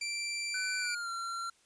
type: tone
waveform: 20% pulse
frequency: 2349 Hz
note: D7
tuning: in tune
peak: -29 dBFS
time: 0.01-0.95 s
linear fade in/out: 5 ms
type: tone with pitch glide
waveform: square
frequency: 1500 to 1367.6 Hz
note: F#6 to F6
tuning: +23 to -37 cents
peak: -36 dBFS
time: 0.54-1.5 s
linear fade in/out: 5 ms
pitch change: -160 cents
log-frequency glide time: 0.79-1.1 s
effects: white hiss -67 dBFS RMS until 1.65 s + resampled to 22050 Hz